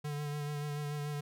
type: tone with vibrato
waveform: square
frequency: 147 Hz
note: D3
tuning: 2 cents sharp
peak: -36 dBFS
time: 0.04-1.21 s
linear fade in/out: 10 ms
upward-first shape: sine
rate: 6.9 Hz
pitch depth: 25 cents each way
effects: none